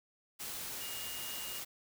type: tone in noise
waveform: sine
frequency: 2852 Hz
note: F7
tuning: 36 cents sharp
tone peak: -46 dBFS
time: 0.8-1.6 s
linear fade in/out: 20 ms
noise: white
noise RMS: -42 dBFS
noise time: 0.39-1.65 s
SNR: -7 dB
effects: none